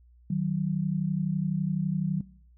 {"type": "tone pair together", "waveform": "sine", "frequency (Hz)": [155.56, 187.5], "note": ["D#3", "F#3"], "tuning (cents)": [0, 23], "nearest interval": "minor third", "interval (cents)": 323, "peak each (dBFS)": [-28, -27], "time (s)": [0.3, 2.21], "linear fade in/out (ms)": 5, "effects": ["noise-tail reverb RT60 0.6 s tail -21 dB re dry", "added 60 Hz sine -54 dBFS peak until 2.57 s"]}